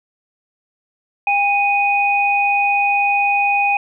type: tone pair together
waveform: sine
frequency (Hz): 804.6 / 2489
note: G5 / D#7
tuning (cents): +45 / 0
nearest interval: octave + minor sixth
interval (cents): 1955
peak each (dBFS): -16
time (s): 1.27-3.77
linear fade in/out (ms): 2
effects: none